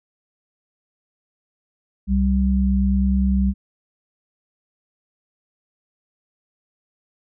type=tone pair together; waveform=sine; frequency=65.41 / 194.88 Hz; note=C2 / G3; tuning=0 / -10 cents; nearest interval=octave + perfect fifth; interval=1890 cents; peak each=-18 dBFS; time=2.07-3.54 s; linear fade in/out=50 ms; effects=none